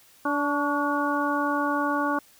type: harmonic tone with a mistuned harmonic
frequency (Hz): 290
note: D4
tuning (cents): -22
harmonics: 1 / 2 / 3 / 4 / 5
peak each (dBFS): -27 / -31 / -30 / -28 / -30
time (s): 0.25-2.19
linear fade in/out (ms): 5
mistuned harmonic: 4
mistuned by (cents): -48
effects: white hiss -56 dBFS RMS until 2.39 s